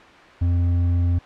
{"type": "tone with hard clipping", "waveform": "sine", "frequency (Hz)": 87.31, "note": "F2", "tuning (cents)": 0, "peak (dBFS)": -18, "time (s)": [0.41, 1.19], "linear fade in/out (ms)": 10, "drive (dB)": 5, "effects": ["white hiss -44 dBFS RMS until 1.25 s", "low-pass 2000 Hz 12 dB/octave"]}